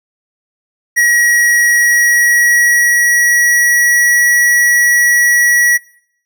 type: tone with pitch glide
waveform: square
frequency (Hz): 1910 to 1927.7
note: A#6 to B6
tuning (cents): +42 to -42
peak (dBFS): -8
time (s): 0.96-5.78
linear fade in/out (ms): 20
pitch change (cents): +16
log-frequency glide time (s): 1.69-4.22
effects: noise-tail reverb RT60 0.7 s tail -23 dB re dry